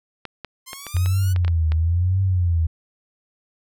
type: clicks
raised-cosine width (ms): 0.3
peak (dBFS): -16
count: 10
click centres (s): 0.253 / 0.447 / 0.732 / 0.867 / 0.967 / 1.06 / 1.362 / 1.448 / 1.48 / 1.72
type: exponential sweep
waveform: 5% pulse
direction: up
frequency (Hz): 1035 to 1500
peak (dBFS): -24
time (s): 0.66-1.34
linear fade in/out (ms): 20
type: tone with vibrato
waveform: sine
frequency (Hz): 86.8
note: F2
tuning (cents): -10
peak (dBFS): -16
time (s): 0.94-2.67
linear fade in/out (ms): 10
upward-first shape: triangle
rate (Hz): 0.98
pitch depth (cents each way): 190
effects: none